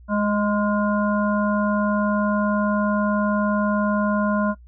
harmonic tone with a mistuned harmonic, 207.7 Hz, G#3, in tune, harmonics 1 / 3 / 5 / 7, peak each -20 / -25 / -27 / -28 dBFS, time 0.08-4.55 s, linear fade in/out 50 ms, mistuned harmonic 7, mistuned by -35 cents, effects noise-tail reverb RT60 0.1 s tail -22 dB re dry + added 60 Hz sine -43 dBFS peak until 4.67 s

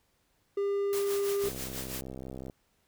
triangle tone, 400.6 Hz, G4, 38 cents sharp, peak -25 dBFS, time 0.57-1.49 s, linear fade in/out 5 ms
white noise with tremolo, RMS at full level -37 dBFS, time 0.93-2.01 s, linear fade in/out 0 ms, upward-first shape triangle, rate 6.1 Hz, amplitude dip 70%
click train, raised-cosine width 2 ms, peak -28 dBFS, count 70, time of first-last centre 1.44-2.498 s, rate 65.2 Hz
effects pink hiss -72 dBFS RMS until 2.87 s

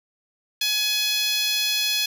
10% pulse tone with high-pass filter, 843 Hz, G#5, 26 cents sharp, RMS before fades -23 dBFS, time 0.61-2.06 s, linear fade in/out 5 ms, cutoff 3200 Hz, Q 1.4, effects none

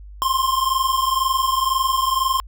square tone pair together, 1046.5 / 1068.5 Hz, C6 / C6, 0 / +36 cents, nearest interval unison, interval 36 cents, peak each -21 dBFS, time 0.22-2.4 s, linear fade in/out 0 ms, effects added 50 Hz sine -36 dBFS peak until 2.47 s

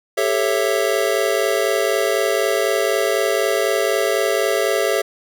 square chord, A dominant seventh, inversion third, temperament just, 396 / 440 / 550 / 660 Hz, G4 / A4 / C#5 / E5, +18 / 0 / -14 / +2 cents, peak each -23 dBFS, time 0.17-5.02 s, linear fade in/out 10 ms, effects none

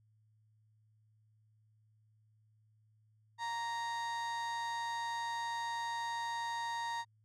35% pulse tone with amplitude modulation, 932.3 Hz, A#5, in tune, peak -33 dBFS, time 3.38-7.05 s, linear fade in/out 50 ms, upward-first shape sine, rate 208 Hz, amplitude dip 30%, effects added 108 Hz sine -67 dBFS peak until 7.24 s + low-pass 6000 Hz 12 dB/octave

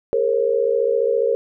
sine tone cluster, 410.7 / 465.7 / 540 Hz, G#4 / A#4 / C#5, -19 / -2 / -45 cents, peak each -23 / -18 / -21 dBFS, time 0.13-1.35 s, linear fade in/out 0 ms, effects none

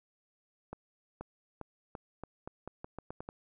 accelerating click train, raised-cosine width 1 ms, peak -27 dBFS, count 12, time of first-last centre 0.73-3.289 s, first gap 480 ms, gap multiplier 0.84, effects none

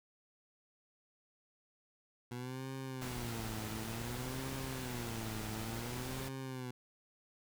20% pulse tone with vibrato, 120.3 Hz, B2, 45 cents flat, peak -36 dBFS, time 2.31-6.71 s, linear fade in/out 5 ms, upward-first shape sine, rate 0.56 Hz, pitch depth 180 cents each way
pink noise, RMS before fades -45 dBFS, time 3.01-6.29 s, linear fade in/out 10 ms
effects none

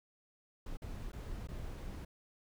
brown noise with dropouts, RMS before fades -43 dBFS, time 0.66-2.05 s, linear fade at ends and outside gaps 5 ms, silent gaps 0.771-0.819 / 1.119-1.13 / 1.473-1.486 s, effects none

